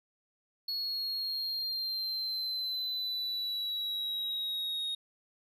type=exponential sweep; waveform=triangle; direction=down; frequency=4352 to 3733 Hz; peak=-31 dBFS; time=0.68-4.95 s; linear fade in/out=5 ms; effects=none